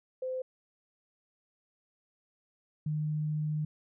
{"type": "tone pair in turn", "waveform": "sine", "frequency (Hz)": [515, 152.4], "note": ["C5", "D#3"], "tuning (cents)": [-28, -36], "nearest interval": "octave + major sixth", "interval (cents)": 2108, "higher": "first", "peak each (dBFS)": [-32, -29], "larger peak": "second", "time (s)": [[0.22, 0.42], [2.86, 3.65]], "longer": "second", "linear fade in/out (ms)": 5, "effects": []}